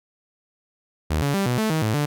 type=tone with pitch steps; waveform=sawtooth; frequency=77.4 / 141.9 / 196.7 / 123.1 / 218.5 / 158.2 / 108.9 / 146.9 Hz; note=D#2 / C#3 / G3 / B2 / A3 / D#3 / A2 / D3; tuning=-9 / +41 / +6 / -5 / -12 / +29 / -17 / +1 cents; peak=-16 dBFS; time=1.1-2.06 s; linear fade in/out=10 ms; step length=120 ms; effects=none